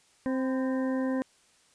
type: harmonic tone with a mistuned harmonic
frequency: 261.7 Hz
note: C4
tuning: in tune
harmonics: 1 / 2 / 3 / 4 / 6 / 7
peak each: -27 / -33 / -45 / -42 / -46 / -45 dBFS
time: 0.26-1.22 s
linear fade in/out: 0 ms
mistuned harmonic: 4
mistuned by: -48 cents
effects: white hiss -63 dBFS RMS until 1.74 s + resampled to 22050 Hz